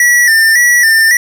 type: tone with vibrato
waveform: square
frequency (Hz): 1864.7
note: A#6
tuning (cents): 0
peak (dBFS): -6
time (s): 0-1.17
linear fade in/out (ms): 2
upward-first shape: square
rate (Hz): 1.8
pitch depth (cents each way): 66
effects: none